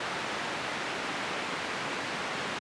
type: low-pass noise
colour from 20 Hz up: white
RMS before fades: -34 dBFS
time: 0-2.59 s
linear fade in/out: 5 ms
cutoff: 2200 Hz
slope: 12 dB/octave
effects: high-pass 150 Hz 12 dB/octave + resampled to 22050 Hz